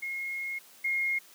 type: tone pair in turn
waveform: sine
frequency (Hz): 2155 / 2144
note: C#7 / C7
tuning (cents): -49 / +42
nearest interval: unison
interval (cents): 9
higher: first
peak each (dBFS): -32 / -26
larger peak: second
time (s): 0.02-0.59 / 0.84-1.19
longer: first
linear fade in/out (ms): 10
effects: white hiss -55 dBFS RMS until 1.34 s + high-pass 200 Hz 12 dB/octave